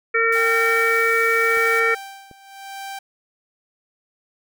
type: harmonic tone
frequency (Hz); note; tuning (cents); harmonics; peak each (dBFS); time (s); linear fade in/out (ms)
456.7; A#4; -36; 1 / 3 / 4 / 5; -21 / -21 / -21 / -21; 0.14-1.95; 10
type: high-pass noise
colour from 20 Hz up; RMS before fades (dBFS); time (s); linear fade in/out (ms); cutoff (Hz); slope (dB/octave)
white; -36; 0.32-1.8; 5; 1000; 12
type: tone with tremolo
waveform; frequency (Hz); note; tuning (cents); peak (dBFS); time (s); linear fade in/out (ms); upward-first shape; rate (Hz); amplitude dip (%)
sawtooth; 784; G5; 0; -26; 0.35-2.99; 5; sine; 0.87; 85
type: clicks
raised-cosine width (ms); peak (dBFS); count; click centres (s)
2; -30; 2; 1.572 / 2.313
effects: none